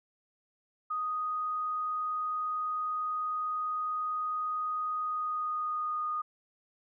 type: tone with pitch glide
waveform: sine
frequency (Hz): 1244.5 to 1230.2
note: D#6 to D#6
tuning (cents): 0 to -20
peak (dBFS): -30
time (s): 0.9-6.22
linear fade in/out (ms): 10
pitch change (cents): -20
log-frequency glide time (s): 5-6.07
effects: none